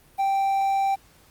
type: tone with quantisation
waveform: triangle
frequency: 783 Hz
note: G5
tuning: 2 cents flat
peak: -18 dBFS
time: 0.18-0.96 s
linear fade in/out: 20 ms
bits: 8
effects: pink hiss -56 dBFS RMS until 1.3 s + Opus 32 kbps